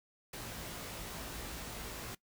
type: noise with comb filter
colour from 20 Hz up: pink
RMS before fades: -44 dBFS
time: 0.33-2.15 s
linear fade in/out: 5 ms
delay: 18 ms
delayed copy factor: +0.6
effects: noise-tail reverb RT60 0.1 s tail -20 dB re dry